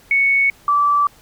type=tone pair in turn; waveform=sine; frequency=2217 / 1160.6 Hz; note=C#7 / D6; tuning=0 / -21 cents; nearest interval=major seventh; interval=1121 cents; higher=first; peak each=-12 dBFS; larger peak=neither; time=0.11-0.5 / 0.68-1.07 s; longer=neither; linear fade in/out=2 ms; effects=pink hiss -49 dBFS RMS until 1.21 s